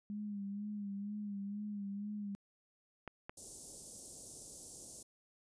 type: tone with vibrato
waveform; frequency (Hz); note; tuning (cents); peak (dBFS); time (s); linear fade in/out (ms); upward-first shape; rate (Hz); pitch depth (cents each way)
sine; 203.9; G#3; -32; -39; 0.1-2.35; 0; sine; 2.1; 49
type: clicks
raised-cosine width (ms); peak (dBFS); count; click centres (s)
0.5; -29; 2; 3.077 / 3.295
type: band-stop noise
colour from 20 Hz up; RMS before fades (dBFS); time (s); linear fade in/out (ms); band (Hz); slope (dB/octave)
white; -47; 3.37-5.03; 5; 570 to 6000; 24
effects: resampled to 22050 Hz